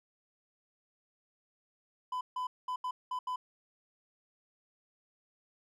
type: tone bursts at uneven times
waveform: triangle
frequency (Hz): 1005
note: B5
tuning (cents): +30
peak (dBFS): -31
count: 6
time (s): 2.12-2.21 / 2.36-2.47 / 2.68-2.76 / 2.84-2.91 / 3.11-3.19 / 3.27-3.36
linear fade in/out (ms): 5
effects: none